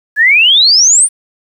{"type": "exponential sweep", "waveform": "sine", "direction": "up", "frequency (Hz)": [1661.2, 9440], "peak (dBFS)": -4, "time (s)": [0.16, 1.09], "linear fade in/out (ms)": 50, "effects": ["7-bit"]}